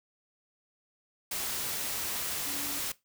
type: tone in noise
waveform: sine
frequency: 283.9 Hz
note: C#4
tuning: 41 cents sharp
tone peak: -43 dBFS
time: 2.46-2.79 s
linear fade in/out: 5 ms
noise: white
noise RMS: -34 dBFS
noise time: 1.31-2.92 s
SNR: -12 dB
effects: noise-tail reverb RT60 0.2 s tail -19 dB re dry